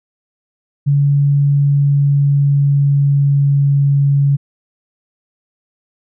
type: tone with pitch glide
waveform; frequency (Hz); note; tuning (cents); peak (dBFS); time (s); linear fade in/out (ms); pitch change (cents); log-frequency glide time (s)
sine; 142.1 to 140.63; C#3 to C#3; +43 to +25; -9; 0.86-4.37; 20; -18; 1.51-3.81
effects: none